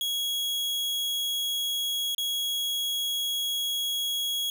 40% pulse tone with dropouts, 3322 Hz, G#7, in tune, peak -26 dBFS, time 0.01-4.5 s, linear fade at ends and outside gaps 1 ms, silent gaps 2.148-2.181 s, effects none

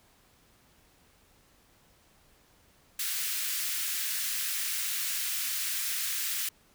white high-pass noise, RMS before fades -32 dBFS, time 2.99-6.49 s, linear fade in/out 5 ms, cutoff 1500 Hz, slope 24 dB/octave, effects pink hiss -63 dBFS RMS until 6.74 s

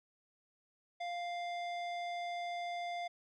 square tone with low-pass filter, 698.5 Hz, F5, in tune, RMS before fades -40 dBFS, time 1-3.08 s, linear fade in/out 10 ms, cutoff 3700 Hz, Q 1, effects none

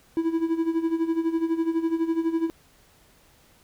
triangle tone with tremolo, 328.4 Hz, E4, 6 cents flat, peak -17 dBFS, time 0.17-2.5 s, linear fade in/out 0 ms, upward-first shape sine, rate 12 Hz, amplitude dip 75%, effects pink hiss -58 dBFS RMS until 3.63 s

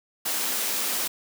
white high-pass noise, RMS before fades -27 dBFS, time 0.25-1.08 s, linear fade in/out 10 ms, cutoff 180 Hz, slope 96 dB/octave, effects none

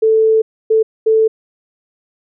sine tone bursts at uneven times, 441.3 Hz, A4, 5 cents sharp, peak -8 dBFS, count 3, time 0.02-0.42 / 0.7-0.83 / 1.06-1.28 s, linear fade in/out 10 ms, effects none

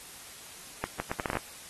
accelerating click train, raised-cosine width 0.5 ms, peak -15 dBFS, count 9, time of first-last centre 0.84-1.37 s, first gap 160 ms, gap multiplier 0.72, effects white hiss -47 dBFS RMS until 1.69 s + AAC 32 kbps

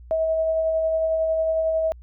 sine tone with tremolo, 643 Hz, E5, 43 cents flat, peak -18 dBFS, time 0.11-1.92 s, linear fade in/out 0 ms, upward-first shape sine, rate 11 Hz, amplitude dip 25%, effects added 60 Hz sine -41 dBFS peak until 2.02 s

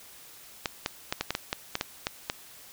clicks, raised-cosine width 0.2 ms, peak -10 dBFS, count 11, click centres 0.658 / 0.861 / 1.125 / 1.21 / 1.306 / 1.351 / 1.529 / 1.754 / 1.811 / 2.069 / 2.299 s, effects white hiss -50 dBFS RMS until 2.72 s

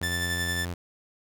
sawtooth tone, 87.31 Hz, F2, in tune, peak -27 dBFS, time 0.01-0.74 s, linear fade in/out 5 ms
sawtooth tone with tremolo, 1762 Hz, A6, 2 cents sharp, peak -23 dBFS, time 0.03-0.65 s, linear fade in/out 2 ms, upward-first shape sine, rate 11 Hz, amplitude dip 35%
effects none

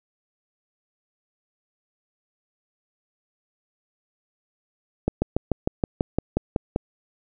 slowing click train, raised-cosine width 2 ms, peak -7 dBFS, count 11, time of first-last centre 5.08-6.761 s, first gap 140 ms, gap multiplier 1.04, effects none

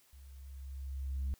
sine tone with level ramp, 67.4 Hz, C#2, 48 cents flat, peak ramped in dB -52 to -29 dBFS, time 0.13-1.34 s, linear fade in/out 0 ms, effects tanh soft clip ceiling -31 dBFS + white hiss -67 dBFS RMS until 1.39 s

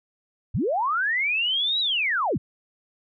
sine linear two-way sweep, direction up then down, 62.4 to 3951 to 62.4 Hz, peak -21 dBFS, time 0.54-2.38 s, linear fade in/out 10 ms, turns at 1.8 s, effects none

